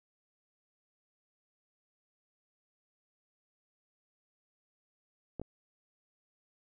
clicks, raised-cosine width 2 ms, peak -25 / -28 dBFS, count 2, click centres 5.397 / 5.416 s, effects none

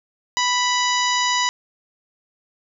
harmonic tone with a mistuned harmonic, 987.8 Hz, B5, in tune, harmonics 1 / 2 / 3 / 4 / 5 / 6 / 7, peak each -21 / -24 / -26 / -27 / -28 / -29 / -29 dBFS, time 0.37-1.49 s, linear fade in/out 0 ms, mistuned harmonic 4, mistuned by -20 cents, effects none

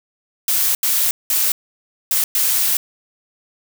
blue noise bursts at uneven times, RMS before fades -17 dBFS, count 5, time 0.48-0.75 / 0.83-1.11 / 1.3-1.52 / 2.11-2.24 / 2.35-2.77 s, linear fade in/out 2 ms, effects none

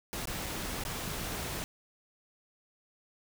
pink noise with dropouts, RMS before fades -37 dBFS, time 0.13-1.64 s, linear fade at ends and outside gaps 0 ms, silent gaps 0.255-0.273 / 0.461-0.464 / 0.837-0.851 s, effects none

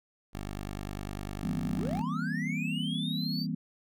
10% pulse tone, 49.96 Hz, G1, 34 cents sharp, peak -28 dBFS, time 0.33-2.02 s, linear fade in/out 20 ms
sine chord, C dominant seventh, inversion first, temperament just, 163.52 / 196.22 / 235.5 / 261.6 Hz, E3 / G3 / Bb3 / C4, -14 / +2 / +18 / 0 cents, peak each -34 / -36 / -36 / -38 dBFS, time 1.43-3.55 s, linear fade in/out 5 ms
triangle linear sweep, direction up, 73.3 to 4714 Hz, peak -34 dBFS, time 1.7-3.47 s, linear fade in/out 50 ms
effects none

